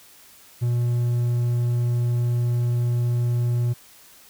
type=tone; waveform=triangle; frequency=120.4 Hz; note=B2; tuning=44 cents flat; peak=-17 dBFS; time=0.61-3.74 s; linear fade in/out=20 ms; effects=white hiss -50 dBFS RMS until 4.29 s